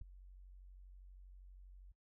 sine tone with ADSR envelope, 46.25 Hz, F#1, in tune, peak -38 dBFS, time 0.01-1.92 s, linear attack 6 ms, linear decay 6 ms, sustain -16 dB, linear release 6 ms, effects noise-tail reverb RT60 0.1 s tail -20 dB re dry + tanh soft clip ceiling -35 dBFS

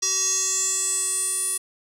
square tone with band-pass filter sweep, 380 Hz, F#4, 46 cents sharp, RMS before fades -24 dBFS, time 0.02-1.58 s, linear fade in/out 10 ms, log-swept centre 5900 to 9900 Hz, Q 8.5, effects none

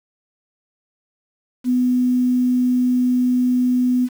sine tone with quantisation, 249.7 Hz, B3, 19 cents sharp, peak -14 dBFS, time 1.64-4.09 s, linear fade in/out 50 ms, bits 7, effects none

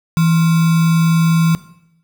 sine tone with sample-and-hold, 164.81 Hz, E3, in tune, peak -10 dBFS, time 0.17-1.55 s, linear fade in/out 0 ms, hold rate 1225 Hz, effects noise-tail reverb RT60 0.8 s tail -17 dB re dry

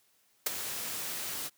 white noise with ADSR envelope, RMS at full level -26 dBFS, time 0.46-1.5 s, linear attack 7 ms, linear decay 14 ms, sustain -11 dB, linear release 35 ms, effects white hiss -69 dBFS RMS until 1.57 s + high-pass 80 Hz 12 dB/octave

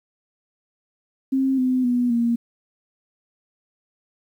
sine tone with pitch steps, 266.5 / 255.5 / 244.9 / 234.8 Hz, C4 / C4 / B3 / A#3, +32 / -41 / -14 / +13 cents, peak -17 dBFS, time 1.32-2.36 s, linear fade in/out 10 ms, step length 260 ms, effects 9-bit

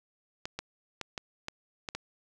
clicks, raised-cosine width 0.2 ms, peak -18 dBFS, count 7, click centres 0.455 / 0.59 / 1.013 / 1.178 / 1.484 / 1.888 / 1.95 s, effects none

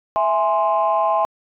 sine chord, E augmented, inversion none, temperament equal, 659.3 / 830.6 / 1046.5 Hz, E5 / G#5 / B#5, 0 / 0 / 0 cents, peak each -19 dBFS, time 0.16-1.25 s, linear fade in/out 0 ms, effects tanh soft clip ceiling -8 dBFS

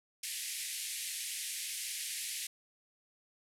white band-pass noise, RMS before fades -40 dBFS, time 0.23-2.47 s, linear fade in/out 5 ms, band 1900 to 12000 Hz, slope 48 dB/octave, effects none

